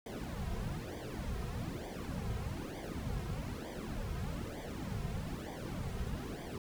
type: noise with flanger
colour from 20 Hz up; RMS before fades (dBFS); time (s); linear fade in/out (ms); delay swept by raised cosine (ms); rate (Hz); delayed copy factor
brown; -40; 0.06-6.58; 2; 0.73 to 3.53; 1.1; -0.9
effects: none